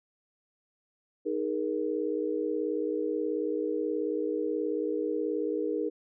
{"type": "chord", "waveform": "sine", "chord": "D# suspended fourth", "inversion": "none", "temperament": "equal with one note detuned", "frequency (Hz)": [311.1, 415.3, 473.8], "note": ["D#4", "G#4", "A#4"], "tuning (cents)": [0, 0, 28], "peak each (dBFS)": -32, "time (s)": [1.25, 5.9], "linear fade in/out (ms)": 20, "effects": []}